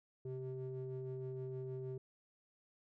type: ring-modulated tone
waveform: triangle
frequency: 128.4 Hz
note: C3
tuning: 32 cents flat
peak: -36 dBFS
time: 0.25-1.98 s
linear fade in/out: 5 ms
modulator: 260 Hz
effects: none